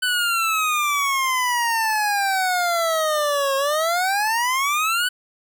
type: exponential two-way sweep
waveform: 25% pulse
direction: down then up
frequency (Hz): 1507 to 539 to 1507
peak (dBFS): -15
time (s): 0.02-5.09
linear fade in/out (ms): 10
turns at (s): 3.56
effects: none